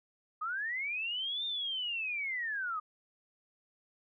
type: linear two-way sweep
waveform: sine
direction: up then down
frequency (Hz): 1211 to 3645 to 1211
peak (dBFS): -33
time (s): 0.41-2.8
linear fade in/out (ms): 10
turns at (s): 1.45
effects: none